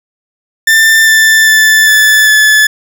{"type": "tone with pitch steps", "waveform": "40% pulse", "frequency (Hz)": [1784, 1769.6, 1755.4, 1741.2, 1727.2], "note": ["A6", "A6", "A6", "A6", "A6"], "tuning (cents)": [23, 9, -5, -19, -33], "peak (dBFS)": -3, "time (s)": [0.67, 2.67], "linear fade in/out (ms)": 5, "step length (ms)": 400, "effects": []}